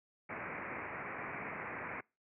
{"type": "low-pass noise", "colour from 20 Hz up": "white", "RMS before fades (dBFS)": -43, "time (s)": [0.29, 2.01], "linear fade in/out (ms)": 10, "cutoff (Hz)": 2400, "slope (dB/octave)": 96, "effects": ["noise-tail reverb RT60 0.3 s tail -26 dB re dry", "high-pass 100 Hz 12 dB/octave"]}